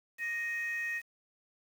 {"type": "tone pair together", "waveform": "sine", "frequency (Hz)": [1864.7, 2528], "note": ["A#6", "D#7"], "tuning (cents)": [0, 27], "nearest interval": "perfect fourth", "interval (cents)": 527, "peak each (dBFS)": [-32, -38], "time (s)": [0.18, 1.02], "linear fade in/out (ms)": 50, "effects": ["tanh soft clip ceiling -28 dBFS", "9-bit"]}